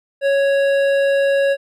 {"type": "tone with hard clipping", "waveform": "sine", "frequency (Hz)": 554.4, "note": "C#5", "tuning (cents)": 0, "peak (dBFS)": -15, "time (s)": [0.21, 1.57], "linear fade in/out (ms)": 50, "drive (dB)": 11, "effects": []}